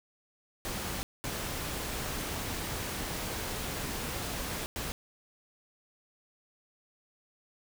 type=noise bursts at uneven times; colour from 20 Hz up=pink; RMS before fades=-36 dBFS; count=3; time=0.65-1.03 / 1.24-4.66 / 4.76-4.92 s; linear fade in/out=0 ms; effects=none